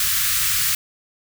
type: band-stop noise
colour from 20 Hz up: white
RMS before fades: -20 dBFS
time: 0-0.75 s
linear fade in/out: 2 ms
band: 150 to 1200 Hz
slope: 48 dB/octave
effects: none